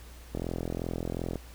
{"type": "click train", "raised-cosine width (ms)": 2, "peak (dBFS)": -19, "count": 44, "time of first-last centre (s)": [0.35, 1.357], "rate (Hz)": 42.7, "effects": ["added 60 Hz sine -46 dBFS peak until 1.54 s", "pink hiss -53 dBFS RMS until 1.54 s"]}